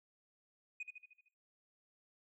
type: tone with echo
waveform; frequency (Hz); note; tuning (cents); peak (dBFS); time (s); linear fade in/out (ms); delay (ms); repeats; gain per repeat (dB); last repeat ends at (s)
sine; 2489; D#7; 0; -38; 0.8-0.83; 5; 76; 6; -5; 1.286
effects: noise-tail reverb RT60 0.4 s tail -23 dB re dry + tanh soft clip ceiling -39 dBFS